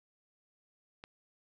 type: click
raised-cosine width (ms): 0.3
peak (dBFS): -30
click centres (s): 1.039
effects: none